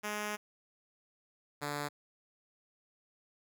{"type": "tone pair in turn", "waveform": "5% pulse", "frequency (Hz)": [209.5, 145.83], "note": ["G#3", "D3"], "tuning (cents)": [15, -12], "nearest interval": "tritone", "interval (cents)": 627, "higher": "first", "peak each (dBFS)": -24, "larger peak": "neither", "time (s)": [[0.03, 0.37], [1.61, 1.89]], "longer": "first", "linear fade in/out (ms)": 20, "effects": []}